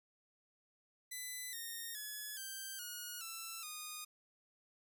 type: tone with pitch steps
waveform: 5% pulse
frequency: 2000 / 1844.6 / 1701.3 / 1569.2 / 1447.3 / 1334.8 / 1231.1 Hz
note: B6 / A#6 / G#6 / G6 / F#6 / E6 / D#6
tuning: +21 / -19 / +41 / +1 / -39 / +21 / -19 cents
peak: -33 dBFS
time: 1.11-4.05 s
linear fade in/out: 10 ms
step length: 420 ms
effects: none